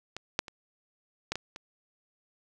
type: clicks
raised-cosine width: 0.2 ms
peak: -20 / -8 / -25 / -13 / -16 / -24 dBFS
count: 6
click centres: 0.166 / 0.391 / 0.482 / 1.32 / 1.356 / 1.561 s
effects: none